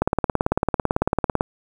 click train, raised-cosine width 1 ms, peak -4 dBFS, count 26, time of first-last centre 0.02-1.409 s, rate 18 Hz, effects 7-bit

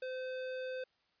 sine tone with hard clipping, 514 Hz, C5, 31 cents flat, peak -40 dBFS, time 0.02-0.84 s, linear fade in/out 5 ms, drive 16 dB, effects white hiss -75 dBFS RMS until 1.2 s + resampled to 11025 Hz

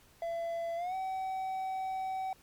triangle tone with pitch glide, 673 to 759.8 Hz, E5 to F#5, +36 to +46 cents, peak -31 dBFS, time 0.22-2.33 s, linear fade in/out 2 ms, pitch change +210 cents, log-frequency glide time 0.76-0.95 s, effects pink hiss -62 dBFS RMS until 2.42 s + MP3 96 kbps

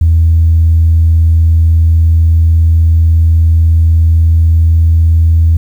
sine tone, 81.8 Hz, E2, 13 cents flat, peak -3 dBFS, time 0.01-5.57 s, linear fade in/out 5 ms, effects tanh soft clip ceiling 0 dBFS + 7-bit

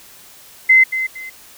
sine tone with echo, 2060 Hz, C7, 28 cents flat, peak -6 dBFS, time 0.69-0.84 s, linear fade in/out 10 ms, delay 230 ms, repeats 2, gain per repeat -11 dB, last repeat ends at 1.3 s, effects white hiss -43 dBFS RMS until 1.57 s

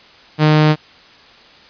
sawtooth tone, 153.3 Hz, D#3, 25 cents flat, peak -5 dBFS, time 0.38-0.76 s, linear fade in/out 50 ms, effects white hiss -44 dBFS RMS until 1.69 s + resampled to 11025 Hz

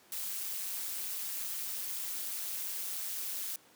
blue noise with amplitude modulation, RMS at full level -35 dBFS, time 0.12-3.56 s, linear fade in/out 2 ms, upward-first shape sine, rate 195 Hz, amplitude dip 65%, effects pink hiss -61 dBFS RMS until 3.75 s + high-pass 200 Hz 12 dB/octave

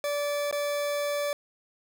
40% pulse tone with dropouts, 580 Hz, D5, 22 cents flat, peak -26 dBFS, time 0.04-1.33 s, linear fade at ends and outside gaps 1 ms, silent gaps 0.512-0.526 s, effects none

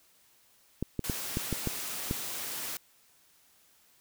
clicks, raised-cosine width 3 ms, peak -17 dBFS, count 7, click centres 0.826 / 0.993 / 1.098 / 1.371 / 1.527 / 1.673 / 2.111 s
white high-pass noise, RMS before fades -37 dBFS, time 1.04-2.77 s, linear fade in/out 2 ms, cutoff 110 Hz, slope 12 dB/octave
effects white hiss -64 dBFS RMS until 4 s

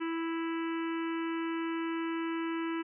harmonic tone, 329.6 Hz, E4, in tune, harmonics 1 / 3 / 4 / 5 / 6 / 7 / 8 / 9, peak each -32 / -42 / -44 / -46 / -48 / -49 / -50 / -51 dBFS, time 0-2.83 s, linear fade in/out 20 ms, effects none

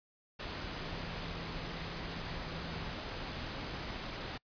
sine tone in noise, 165.5 Hz, E3, 7 cents sharp, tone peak -48 dBFS, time 0.8-2.94 s, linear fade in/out 10 ms, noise pink, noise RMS -41 dBFS, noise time 0.39-4.38 s, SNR -10 dB, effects noise-tail reverb RT60 0.1 s tail -26 dB re dry + resampled to 11025 Hz

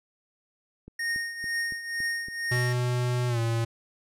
click train, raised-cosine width 3 ms, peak -31 dBFS, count 7, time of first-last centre 0.88-2.565 s, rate 3.56 Hz
square tone with tremolo, 1851 Hz, A#6, 13 cents flat, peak -26 dBFS, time 0.99-2.73 s, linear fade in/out 5 ms, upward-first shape triangle, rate 2.1 Hz, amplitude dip 75%
square tone with pitch glide, 123.47 to 115.2 Hz, B2 to A#2, 0 to -20 cents, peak -25 dBFS, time 2.51-3.65 s, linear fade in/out 10 ms, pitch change -120 cents, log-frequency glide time 3.28-3.39 s
effects low-pass 11000 Hz 12 dB/octave

